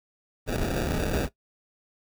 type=noise with sample-and-hold; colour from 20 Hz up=pink; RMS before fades=-27 dBFS; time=0.46-1.29 s; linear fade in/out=50 ms; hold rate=1050 Hz; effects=noise-tail reverb RT60 0.1 s tail -17 dB re dry